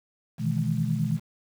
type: chord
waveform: sine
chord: E major seventh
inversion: second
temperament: equal with one note detuned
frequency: 123.47 / 155.56 / 164.81 / 212 Hz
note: B2 / D#3 / E3 / G#3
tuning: 0 / 0 / 0 / +36 cents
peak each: -29 / -28 / -29 / -30 dBFS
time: 0.38-1.2 s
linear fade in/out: 50 ms
effects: 8-bit